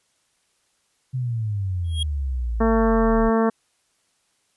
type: exponential sweep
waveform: sine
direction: down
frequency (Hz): 131.7 to 36.17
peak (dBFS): -22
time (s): 1.13-3.3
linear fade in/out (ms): 20
type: tone with exponential growth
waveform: square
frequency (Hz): 3273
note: G#7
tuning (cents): -26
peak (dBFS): -22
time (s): 1.84-2.03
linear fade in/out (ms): 5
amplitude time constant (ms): 41
type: harmonic tone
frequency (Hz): 224.9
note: A3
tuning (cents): +38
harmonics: 1 / 2 / 3 / 4 / 5 / 6 / 7 / 8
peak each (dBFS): -19 / -21 / -26 / -29 / -28 / -34 / -36 / -38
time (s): 2.6-3.5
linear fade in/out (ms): 10
effects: white hiss -67 dBFS RMS until 4.56 s + resampled to 24000 Hz